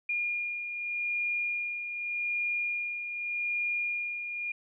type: beating tone pair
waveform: sine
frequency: 2420 / 2420.84 Hz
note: D#7 / D#7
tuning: -49 / -48 cents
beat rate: 0.84 Hz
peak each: -39 / -30 dBFS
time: 0.09-4.52 s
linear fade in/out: 5 ms
effects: none